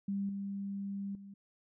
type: tone with level steps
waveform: sine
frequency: 198.4 Hz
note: G3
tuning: 21 cents sharp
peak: -32 / -36 / -47 dBFS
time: 0.08-1.34 s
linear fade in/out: 5 ms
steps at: 0.29 / 1.15 s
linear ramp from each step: 2 ms
effects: none